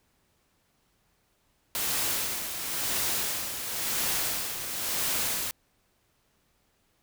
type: noise with tremolo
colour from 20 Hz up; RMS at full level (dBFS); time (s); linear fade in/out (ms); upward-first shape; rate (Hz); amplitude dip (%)
white; -28; 1.75-5.51; 0; sine; 0.96; 55
effects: pink hiss -70 dBFS RMS until 7.02 s